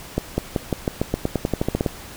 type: accelerating click train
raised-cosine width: 2 ms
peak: -6 dBFS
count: 16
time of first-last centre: 0.18-1.862 s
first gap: 200 ms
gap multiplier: 0.91
effects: pink hiss -39 dBFS RMS until 2.16 s